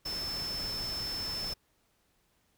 sine tone in noise, 5280 Hz, E8, 2 cents sharp, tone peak -34 dBFS, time 0.05-1.54 s, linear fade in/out 10 ms, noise pink, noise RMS -42 dBFS, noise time 0.05-1.54 s, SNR +5 dB, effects pink hiss -72 dBFS RMS until 2.57 s

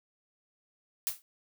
blue noise with exponential decay, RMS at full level -27 dBFS, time 1.07-1.22 s, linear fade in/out 0 ms, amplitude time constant 31 ms, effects none

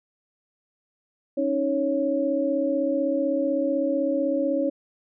sine tone cluster, 275.5 / 311.4 / 554 Hz, C#4 / D#4 / C#5, -11 / +2 / -1 cents, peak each -26 / -27 / -24 dBFS, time 1.37-4.7 s, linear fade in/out 10 ms, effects none

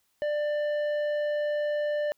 sine tone with tanh clipping, 593 Hz, D5, 17 cents sharp, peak -27 dBFS, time 0.22-2.12 s, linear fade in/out 0 ms, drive 9 dB, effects white hiss -72 dBFS RMS until 2.17 s

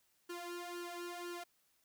sawtooth tone with flanger, 349.2 Hz, F4, in tune, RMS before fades -45 dBFS, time 0.29-1.44 s, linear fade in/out 10 ms, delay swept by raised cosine 0.67 to 2.17 ms, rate 2 Hz, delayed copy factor +0.8, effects white hiss -75 dBFS RMS until 1.84 s

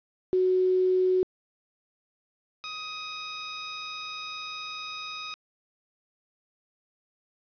sine / 5% pulse tone pair in turn, 370 / 1255.7 Hz, F#4 / D#6, 0 / +15 cents, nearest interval octave + major sixth, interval 2115 cents, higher second, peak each -20 / -19 dBFS, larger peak second, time 0.33-1.23 / 2.64-5.34 s, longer second, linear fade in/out 0 ms, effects resampled to 11025 Hz + 9-bit

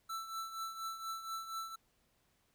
square tone with tremolo, 1328 Hz, E6, 12 cents sharp, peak -38 dBFS, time 0.09-1.76 s, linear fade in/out 10 ms, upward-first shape triangle, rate 4.2 Hz, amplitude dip 70%, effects pink hiss -75 dBFS RMS until 2.54 s

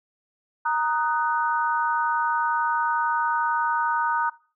sine chord, D# minor, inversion second, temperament just, 933.4 / 1244.5 / 1493.4 Hz, A#5 / D#6 / F#6, +2 / 0 / +16 cents, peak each -23 / -27 / -27 dBFS, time 0.65-4.3 s, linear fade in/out 10 ms, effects noise-tail reverb RT60 0.4 s tail -21 dB re dry

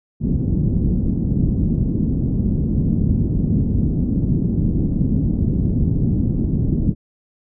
white low-pass noise, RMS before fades -18 dBFS, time 0.2-6.95 s, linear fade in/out 50 ms, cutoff 240 Hz, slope 24 dB/octave, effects none

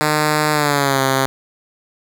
5% pulse tone with pitch glide, 151.9 to 133.77 Hz, D#3 to C3, -41 to +39 cents, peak -3 dBFS, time 0.01-1.26 s, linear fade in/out 0 ms, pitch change -220 cents, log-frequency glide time 0.52-1.02 s, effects none

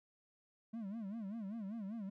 triangle tone with vibrato, 211.2 Hz, G#3, 29 cents sharp, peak -39 dBFS, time 0.73-2.1 s, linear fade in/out 10 ms, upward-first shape sine, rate 5.1 Hz, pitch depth 180 cents each way, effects none

